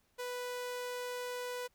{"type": "tone", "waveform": "sawtooth", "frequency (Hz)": 493.9, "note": "B4", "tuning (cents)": 0, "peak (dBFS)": -34, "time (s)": [0.18, 1.68], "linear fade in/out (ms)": 20, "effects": ["pink hiss -74 dBFS RMS until 1.74 s"]}